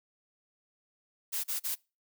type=noise bursts; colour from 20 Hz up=blue; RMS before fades=-33 dBFS; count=3; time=1.32-1.756 s; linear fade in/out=20 ms; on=120 ms; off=38 ms; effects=noise-tail reverb RT60 0.3 s tail -26 dB re dry